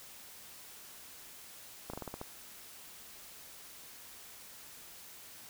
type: slowing click train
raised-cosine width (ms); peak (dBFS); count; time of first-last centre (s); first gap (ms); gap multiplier
1; -26; 7; 1.9-2.214; 35; 1.16
effects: white hiss -52 dBFS RMS until 5.49 s